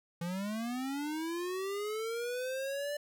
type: linear sweep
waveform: square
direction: up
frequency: 166.6 to 590 Hz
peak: -35 dBFS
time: 0.21-2.97 s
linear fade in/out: 5 ms
effects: none